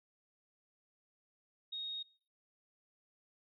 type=tone; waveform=sine; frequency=3737 Hz; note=A#7; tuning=4 cents sharp; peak=-39 dBFS; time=1.72-2.03 s; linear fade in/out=10 ms; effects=noise-tail reverb RT60 0.6 s tail -25 dB re dry